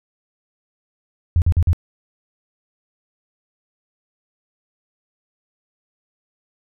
sine tone bursts, 85.6 Hz, F2, 34 cents flat, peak -11 dBFS, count 4, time 1.36-1.731 s, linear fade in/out 0 ms, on 59 ms, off 45 ms, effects none

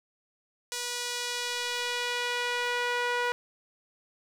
sawtooth tone with band-pass filter sweep, 486.3 Hz, B4, 27 cents flat, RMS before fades -31 dBFS, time 0.72-3.32 s, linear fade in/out 0 ms, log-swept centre 6400 to 1500 Hz, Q 0.86, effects 9-bit

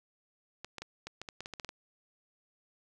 clicks, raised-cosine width 0.2 ms, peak -24 dBFS, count 12, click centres 0.646 / 0.783 / 0.82 / 1.07 / 1.216 / 1.288 / 1.406 / 1.459 / 1.537 / 1.598 / 1.647 / 1.691 s, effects none

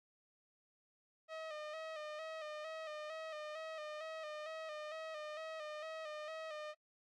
sawtooth tone with vibrato, 622.3 Hz, D#5, in tune, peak -40 dBFS, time 1.28-6.75 s, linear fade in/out 50 ms, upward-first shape square, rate 2.2 Hz, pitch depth 44 cents each way, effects noise-tail reverb RT60 0.1 s tail -24 dB re dry + low-pass 4000 Hz 12 dB/octave

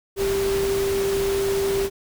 sine tone in noise, 393 Hz, G4, 4 cents sharp, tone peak -20 dBFS, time 0.16-1.9 s, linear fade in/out 50 ms, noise pink, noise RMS -30 dBFS, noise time 0.16-1.9 s, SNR +7 dB, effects none

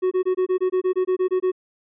triangle tone bursts, 370 Hz, F#4, in tune, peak -15 dBFS, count 13, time 0.02-1.518 s, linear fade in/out 20 ms, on 94 ms, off 23 ms, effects resampled to 8000 Hz

